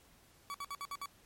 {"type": "tone bursts", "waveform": "40% pulse", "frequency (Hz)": 1137, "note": "C#6", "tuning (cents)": 44, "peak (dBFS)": -38, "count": 6, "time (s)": [0.5, 1.058], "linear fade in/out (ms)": 0, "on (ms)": 43, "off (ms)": 60, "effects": ["pink hiss -64 dBFS RMS until 1.25 s", "MP3 64 kbps"]}